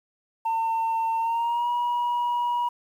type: tone with pitch glide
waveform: sine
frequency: 904 to 963.3 Hz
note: A5 to B5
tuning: +47 to -43 cents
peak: -20 dBFS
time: 0.45-2.69 s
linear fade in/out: 10 ms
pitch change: +110 cents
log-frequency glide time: 1.17-1.69 s
effects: tanh soft clip ceiling -21 dBFS + 9-bit